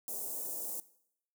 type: band-stop noise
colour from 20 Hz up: white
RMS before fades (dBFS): -39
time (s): 0.08-0.8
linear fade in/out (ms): 0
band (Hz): 710 to 7500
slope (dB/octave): 24
effects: noise-tail reverb RT60 0.7 s tail -18 dB re dry + high-pass 300 Hz 12 dB/octave